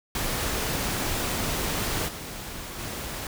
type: noise with level steps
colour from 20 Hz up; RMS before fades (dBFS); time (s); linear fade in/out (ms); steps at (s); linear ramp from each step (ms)
pink; -28 / -37 / -34; 0.15-3.27; 2; 2.07 / 2.78; 20
effects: none